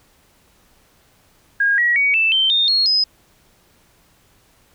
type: tone with pitch steps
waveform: sine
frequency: 1629 / 1915 / 2251 / 2646 / 3111 / 3657 / 4299 / 5054 Hz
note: G#6 / A#6 / C#7 / E7 / G7 / A#7 / C8 / D#8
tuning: -34 / +46 / +26 / +6 / -14 / -34 / +46 / +26 cents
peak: -13 dBFS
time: 1.6-3.04 s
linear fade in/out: 5 ms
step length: 180 ms
effects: pink hiss -56 dBFS RMS until 4.74 s